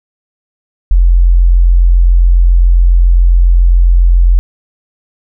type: tone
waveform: sine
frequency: 43.65 Hz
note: F1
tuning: in tune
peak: -3 dBFS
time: 0.91-4.39 s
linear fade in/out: 0 ms
effects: none